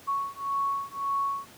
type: beating tone pair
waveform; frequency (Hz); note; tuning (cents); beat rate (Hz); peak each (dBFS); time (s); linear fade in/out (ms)
sine; 1108.7 / 1110.5; C#6 / C#6; 0 / +3; 1.8; -30; 0.07-1.47; 20
effects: pink hiss -51 dBFS RMS until 1.57 s + high-pass 100 Hz 12 dB/octave